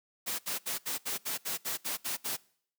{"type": "noise bursts", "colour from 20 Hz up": "white", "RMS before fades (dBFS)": -34, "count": 11, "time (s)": [0.26, 2.37], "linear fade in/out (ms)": 20, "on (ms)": 130, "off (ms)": 68, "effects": ["noise-tail reverb RT60 0.6 s tail -24 dB re dry", "high-pass 150 Hz 12 dB/octave"]}